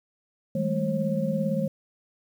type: tone cluster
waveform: sine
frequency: 161.3 / 199.6 / 217 / 538 Hz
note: E3 / G3 / A3 / C5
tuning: -37 / +32 / -24 / +48 cents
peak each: -29 dBFS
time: 0.55-1.68 s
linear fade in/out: 5 ms
effects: 9-bit